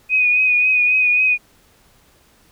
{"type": "tone with vibrato", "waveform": "sine", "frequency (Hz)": 2489, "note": "D#7", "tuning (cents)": 0, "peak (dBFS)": -12, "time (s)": [0.09, 1.38], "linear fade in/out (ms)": 50, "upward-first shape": "triangle", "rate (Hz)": 3.7, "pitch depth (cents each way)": 37, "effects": ["pink hiss -54 dBFS RMS until 2.51 s"]}